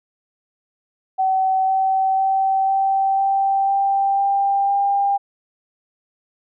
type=tone with pitch steps; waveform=sine; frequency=761 / 766.3 / 771.6 / 777 / 782.4 / 787.8 / 793.3 / 798.8 Hz; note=F#5 / G5 / G5 / G5 / G5 / G5 / G5 / G5; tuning=+48 / -40 / -28 / -16 / -4 / +8 / +20 / +32 cents; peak=-15 dBFS; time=1.18-5.18 s; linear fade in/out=20 ms; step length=500 ms; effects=none